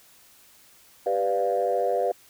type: chord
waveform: sine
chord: G dominant seventh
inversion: none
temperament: equal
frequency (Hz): 392 / 493.9 / 587.3 / 698.5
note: G4 / B4 / D5 / F5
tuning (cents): 0 / 0 / 0 / 0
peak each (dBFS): -29 / -25 / -27 / -26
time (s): 1.06-2.12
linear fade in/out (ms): 5
effects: tanh soft clip ceiling -13 dBFS + white hiss -55 dBFS RMS until 2.29 s